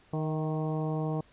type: harmonic tone with a mistuned harmonic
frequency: 155.56 Hz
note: D#3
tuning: in tune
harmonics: 1 / 2 / 3 / 4 / 5 / 6 / 7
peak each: -30 / -36 / -37 / -40 / -41 / -46 / -46 dBFS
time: 0.13-1.21 s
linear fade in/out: 5 ms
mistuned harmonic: 4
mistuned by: +35 cents
effects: pink hiss -61 dBFS RMS until 1.32 s + resampled to 8000 Hz